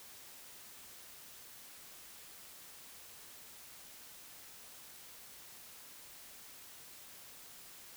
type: silence
effects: white hiss -54 dBFS RMS until 7.96 s